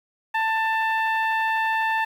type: tone with low-pass filter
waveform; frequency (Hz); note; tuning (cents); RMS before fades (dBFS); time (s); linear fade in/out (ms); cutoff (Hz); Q
15% pulse; 888; A5; +16; -23; 0.34-2.05; 10; 1800; 0.96
effects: 8-bit